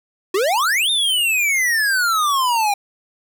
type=exponential two-way sweep; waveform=square; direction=up then down; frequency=355.7 to 3700 to 796 Hz; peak=-16 dBFS; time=0.34-2.74 s; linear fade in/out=5 ms; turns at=0.9 s; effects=9-bit